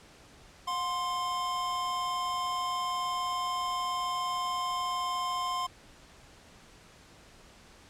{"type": "tone pair together", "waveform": "square", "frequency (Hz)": [719.7, 1046.5], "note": ["F#5", "C6"], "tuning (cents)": [-48, 0], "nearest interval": "tritone", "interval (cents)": 648, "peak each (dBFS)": [-39, -31], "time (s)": [0.67, 5.67], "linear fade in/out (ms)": 10, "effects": ["pink hiss -55 dBFS RMS until 7.89 s", "low-pass 8000 Hz 12 dB/octave"]}